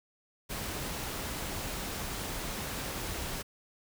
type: noise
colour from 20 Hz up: pink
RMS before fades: -37 dBFS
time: 0.49-3.43 s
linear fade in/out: 20 ms
effects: none